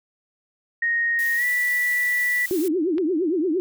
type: tone with pitch glide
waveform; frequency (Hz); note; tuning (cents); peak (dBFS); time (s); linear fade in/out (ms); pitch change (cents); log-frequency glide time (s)
sine; 1864.7 to 1961.9; A#6 to B6; 0 to -12; -19; 0.82-2.46; 5; +88; 1.36-1.44
type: noise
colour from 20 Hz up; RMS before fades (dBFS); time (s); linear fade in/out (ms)
blue; -35; 1.19-2.68; 0
type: tone with vibrato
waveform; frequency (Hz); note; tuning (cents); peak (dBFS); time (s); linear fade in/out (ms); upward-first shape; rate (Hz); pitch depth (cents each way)
sine; 338.7; E4; +47; -19; 2.51-3.6; 0; triangle; 8.7; 270
type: click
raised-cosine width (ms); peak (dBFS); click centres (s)
0.3; -21; 2.982
effects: none